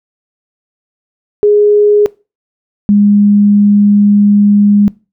sine tone pair in turn, 415.3 / 204.8 Hz, G#4 / G#3, 0 / -24 cents, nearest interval octave, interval 1224 cents, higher first, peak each -4 dBFS, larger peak neither, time 1.43-2.06 / 2.89-4.88 s, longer second, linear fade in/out 0 ms, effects noise-tail reverb RT60 0.3 s tail -22 dB re dry

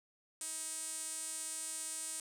sawtooth tone with band-pass filter, 317.5 Hz, D#4, 35 cents sharp, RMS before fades -42 dBFS, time 0.41-2.2 s, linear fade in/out 2 ms, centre 8600 Hz, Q 5.1, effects none

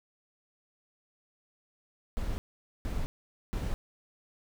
brown noise bursts, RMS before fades -32 dBFS, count 3, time 2.17-3.74 s, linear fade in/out 0 ms, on 210 ms, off 470 ms, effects none

